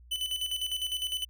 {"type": "tone with tremolo", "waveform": "45% pulse", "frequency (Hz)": 3007, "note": "F#7", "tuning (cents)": 27, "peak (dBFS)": -28, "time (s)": [0.11, 1.25], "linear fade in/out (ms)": 10, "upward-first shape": "square", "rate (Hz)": 9.9, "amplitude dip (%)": 60, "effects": ["added 60 Hz sine -51 dBFS peak until 1.29 s"]}